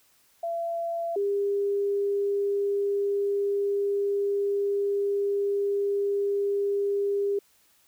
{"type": "tone pair in turn", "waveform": "sine", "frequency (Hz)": [676, 402], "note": ["E5", "G4"], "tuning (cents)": [43, 44], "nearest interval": "major sixth", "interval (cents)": 899, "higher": "first", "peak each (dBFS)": [-27, -23], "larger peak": "second", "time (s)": [[0.43, 1.16], [1.16, 7.39]], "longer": "second", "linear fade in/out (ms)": 5, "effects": ["white hiss -63 dBFS RMS until 7.87 s"]}